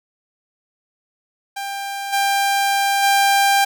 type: tone with level steps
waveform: sawtooth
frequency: 794 Hz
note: G5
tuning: 22 cents sharp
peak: -21 / -12 / -9 dBFS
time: 1.56-3.65 s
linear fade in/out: 10 ms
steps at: 2.12 / 3.02 s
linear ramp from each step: 20 ms
effects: none